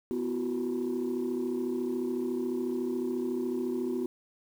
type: tone cluster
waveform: sine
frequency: 249.1 / 338.8 / 372.8 Hz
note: B3 / E4 / F#4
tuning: +15 / +48 / +13 cents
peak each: -31 / -34 / -31 dBFS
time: 0.11-4.06 s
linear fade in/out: 0 ms
effects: tanh soft clip ceiling -24 dBFS + 9-bit